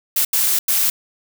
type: noise bursts at uneven times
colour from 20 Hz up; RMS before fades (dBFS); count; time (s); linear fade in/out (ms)
blue; -17; 3; 0.16-0.25 / 0.33-0.59 / 0.68-0.9; 5
effects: none